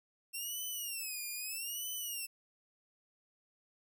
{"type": "tone with vibrato", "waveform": "5% pulse", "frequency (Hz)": 2700, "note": "E7", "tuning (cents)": 41, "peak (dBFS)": -30, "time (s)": [0.33, 2.27], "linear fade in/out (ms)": 20, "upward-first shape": "sine", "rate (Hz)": 0.79, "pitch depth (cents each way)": 190, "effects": []}